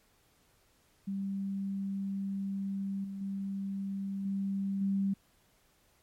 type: tone with level steps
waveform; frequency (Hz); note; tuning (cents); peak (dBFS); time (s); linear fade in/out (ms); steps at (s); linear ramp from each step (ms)
sine; 196; G3; 0; -32 / -37 / -33 / -30 / -27; 1.07-5.14; 10; 3.04 / 3.21 / 4.25 / 4.81; 5
effects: pink hiss -68 dBFS RMS until 6.02 s + MP3 64 kbps